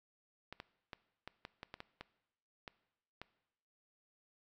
clicks, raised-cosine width 0.3 ms, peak -29 dBFS, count 11, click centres 0.526 / 0.601 / 0.932 / 1.276 / 1.451 / 1.631 / 1.741 / 1.804 / 2.01 / 2.678 / 3.216 s, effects noise-tail reverb RT60 0.9 s tail -19 dB re dry

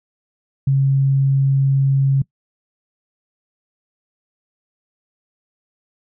sine tone, 136.4 Hz, C#3, 28 cents flat, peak -12 dBFS, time 0.67-2.22 s, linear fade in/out 5 ms, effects noise-tail reverb RT60 0.1 s tail -22 dB re dry

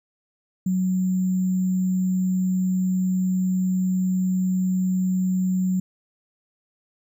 sine tone with sample-and-hold, 185 Hz, F#3, in tune, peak -19 dBFS, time 0.66-5.8 s, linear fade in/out 5 ms, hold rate 7350 Hz, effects none

